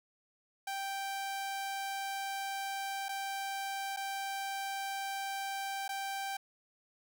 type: tone with dropouts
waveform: sawtooth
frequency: 784 Hz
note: G5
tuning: in tune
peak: -32 dBFS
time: 0.67-6.37 s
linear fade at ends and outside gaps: 5 ms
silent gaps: 3.085-3.09 / 3.964-3.97 / 5.88-5.89 s
effects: none